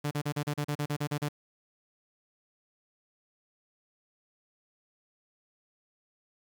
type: tone bursts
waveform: sawtooth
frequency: 146.83 Hz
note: D3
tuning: in tune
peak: -25 dBFS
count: 12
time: 0.04-1.288 s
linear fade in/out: 10 ms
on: 71 ms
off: 36 ms
effects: 9-bit